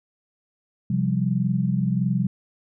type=chord; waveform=sine; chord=C suspended fourth; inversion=none; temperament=equal; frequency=130.81 / 174.61 / 196 Hz; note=C3 / F3 / G3; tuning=0 / 0 / 0 cents; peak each=-24 dBFS; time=0.9-2.27 s; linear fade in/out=5 ms; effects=none